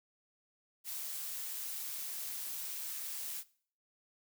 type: noise with amplitude modulation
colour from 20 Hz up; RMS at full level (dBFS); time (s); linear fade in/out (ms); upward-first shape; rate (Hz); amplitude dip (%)
blue; -40; 0.84-3.44; 50; sine; 141; 25
effects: noise-tail reverb RT60 0.5 s tail -20 dB re dry

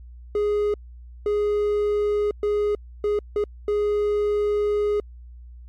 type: tone bursts at uneven times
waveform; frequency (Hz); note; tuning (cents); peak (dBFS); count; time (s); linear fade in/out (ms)
triangle; 415.3; G#4; 0; -17; 6; 0.35-0.74 / 1.26-2.31 / 2.43-2.75 / 3.04-3.19 / 3.36-3.44 / 3.68-5; 2
effects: added 60 Hz sine -39 dBFS peak until 5.68 s + MP3 64 kbps

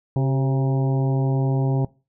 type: harmonic tone with a mistuned harmonic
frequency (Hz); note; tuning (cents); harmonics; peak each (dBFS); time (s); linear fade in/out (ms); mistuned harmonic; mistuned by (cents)
134.7; C#3; -49; 1 / 2 / 3 / 4 / 5 / 6 / 7; -18 / -28 / -30 / -34 / -36 / -36 / -39; 0.16-1.85; 2; 3; -52
effects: noise-tail reverb RT60 0.3 s tail -21 dB re dry

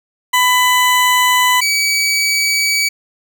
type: tone pair in turn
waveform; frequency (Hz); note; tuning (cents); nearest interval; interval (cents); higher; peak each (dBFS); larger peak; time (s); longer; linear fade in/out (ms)
20% pulse; 999 / 2281; B5 / C#7; +20 / +49; octave + major second; 1429; second; -5 / -8; first; 0.33-1.61 / 1.61-2.89; neither; 10
effects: none

